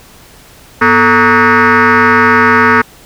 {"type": "tone with frequency modulation", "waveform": "sine", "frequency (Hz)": 100.3, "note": "G2", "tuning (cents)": 40, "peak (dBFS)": -3, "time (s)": [0.81, 2.82], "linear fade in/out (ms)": 10, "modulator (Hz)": 343, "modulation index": 5.2, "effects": ["tanh soft clip ceiling -1 dBFS", "pink hiss -39 dBFS RMS until 3.05 s"]}